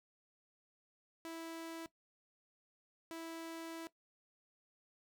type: tone bursts at uneven times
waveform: sawtooth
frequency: 328.7 Hz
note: E4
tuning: 5 cents flat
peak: -40 dBFS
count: 2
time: 1.25-1.86 / 3.11-3.87 s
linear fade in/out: 0 ms
effects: noise-tail reverb RT60 0.1 s tail -17 dB re dry